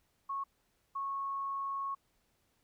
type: tone bursts at uneven times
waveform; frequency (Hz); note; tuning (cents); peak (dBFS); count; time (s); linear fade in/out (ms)
sine; 1100; C#6; -14; -34; 2; 0.29-0.44 / 0.95-1.95; 10
effects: pink hiss -75 dBFS RMS until 2.63 s